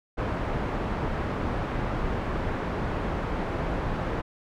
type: low-pass noise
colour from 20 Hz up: pink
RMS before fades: -29 dBFS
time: 0.17-4.22 s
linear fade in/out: 20 ms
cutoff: 1400 Hz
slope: 12 dB/octave
effects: none